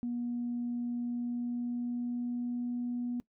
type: tone with pitch glide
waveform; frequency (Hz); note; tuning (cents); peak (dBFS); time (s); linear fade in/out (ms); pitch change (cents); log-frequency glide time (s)
sine; 240.6 to 243; B3 to B3; -45 to -28; -31; 0.03-3.2; 0; +17; 1-2.72
effects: noise-tail reverb RT60 0.1 s tail -21 dB re dry + tanh soft clip ceiling -27 dBFS